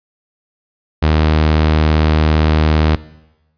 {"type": "tone", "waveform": "sawtooth", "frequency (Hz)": 77.6, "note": "D#2", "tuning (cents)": -4, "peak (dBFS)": -6, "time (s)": [1.02, 2.96], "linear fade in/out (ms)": 10, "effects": ["noise-tail reverb RT60 1.0 s tail -19 dB re dry", "resampled to 11025 Hz"]}